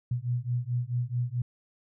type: beating tone pair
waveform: sine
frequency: 120 / 124.6 Hz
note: B2 / B2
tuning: -49 / +16 cents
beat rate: 4.6 Hz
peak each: -30 dBFS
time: 0.11-1.42 s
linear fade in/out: 5 ms
effects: none